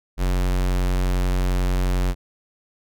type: tone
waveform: square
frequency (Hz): 45.63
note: F#1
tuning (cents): -23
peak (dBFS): -19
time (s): 0.17-2.15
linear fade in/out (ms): 50
effects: none